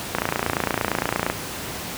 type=click train; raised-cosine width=0.5 ms; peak=-5 dBFS; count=34; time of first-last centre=0.15-1.3 s; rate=28.7 Hz; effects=pink hiss -31 dBFS RMS until 1.97 s + high-pass 80 Hz 12 dB/octave